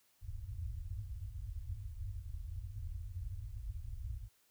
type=low-pass noise; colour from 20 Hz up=white; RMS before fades=-43 dBFS; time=0.21-4.29 s; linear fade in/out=50 ms; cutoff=110 Hz; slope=96 dB/octave; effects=white hiss -72 dBFS RMS until 4.5 s